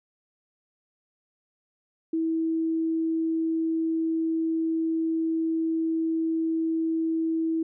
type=tone; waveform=sine; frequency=324.6 Hz; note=E4; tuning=27 cents flat; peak=-23 dBFS; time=2.13-7.63 s; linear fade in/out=5 ms; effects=none